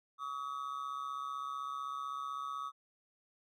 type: ring-modulated tone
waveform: triangle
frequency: 1204 Hz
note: D6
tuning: 43 cents sharp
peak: -33 dBFS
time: 0.18-2.72 s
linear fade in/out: 50 ms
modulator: 67.9 Hz
effects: none